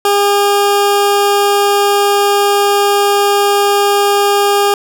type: tone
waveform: 20% pulse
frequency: 405.1 Hz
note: G#4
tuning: 43 cents flat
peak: -4 dBFS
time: 0.05-4.74 s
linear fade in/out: 2 ms
effects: none